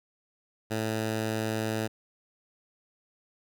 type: tone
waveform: 10% pulse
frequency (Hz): 110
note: A2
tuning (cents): 0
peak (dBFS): -20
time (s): 0.7-1.88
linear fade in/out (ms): 20
effects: none